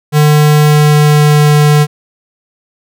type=tone with pitch glide; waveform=square; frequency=150 to 148.79 Hz; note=D3 to D3; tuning=+37 to +23 cents; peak=-5 dBFS; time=0.12-1.87 s; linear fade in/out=50 ms; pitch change=-14 cents; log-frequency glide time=0.6-1.53 s; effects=none